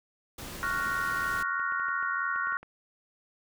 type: noise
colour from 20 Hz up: pink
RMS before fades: -41 dBFS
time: 0.38-1.43 s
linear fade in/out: 5 ms
type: chord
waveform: sine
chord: Gb major seventh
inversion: second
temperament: equal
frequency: 1108.7 / 1396.9 / 1480 / 1864.7 Hz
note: Db6 / F6 / Gb6 / Bb6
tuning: 0 / 0 / 0 / 0 cents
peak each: -33 / -32 / -33 / -36 dBFS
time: 0.63-2.57 s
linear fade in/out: 0 ms
type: clicks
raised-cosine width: 0.5 ms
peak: -32 dBFS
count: 11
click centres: 1.369 / 1.405 / 1.597 / 1.722 / 1.798 / 1.885 / 2.028 / 2.36 / 2.472 / 2.524 / 2.63 s
effects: none